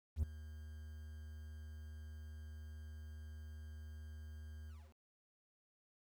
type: tone with ADSR envelope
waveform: triangle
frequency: 76.8 Hz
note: D#2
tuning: 22 cents flat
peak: -28 dBFS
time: 0.16-4.95 s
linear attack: 70 ms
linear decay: 6 ms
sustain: -18 dB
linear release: 260 ms
effects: 11-bit